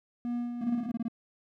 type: tone with tremolo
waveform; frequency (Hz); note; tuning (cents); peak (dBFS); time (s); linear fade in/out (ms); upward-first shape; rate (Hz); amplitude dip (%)
triangle; 240.3; B3; -47; -27; 0.25-0.91; 0; sine; 2.5; 45
type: tone bursts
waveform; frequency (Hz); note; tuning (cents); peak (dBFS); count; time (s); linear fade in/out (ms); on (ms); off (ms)
triangle; 231.5; A#3; -12; -27; 9; 0.61-1.083; 5; 33; 22
effects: none